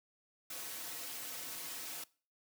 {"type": "noise with comb filter", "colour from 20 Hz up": "white", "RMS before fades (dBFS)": -44, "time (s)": [0.5, 2.04], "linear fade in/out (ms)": 5, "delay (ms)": 5, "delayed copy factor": -0.8, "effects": ["noise-tail reverb RT60 0.4 s tail -22 dB re dry", "high-pass 150 Hz 12 dB/octave"]}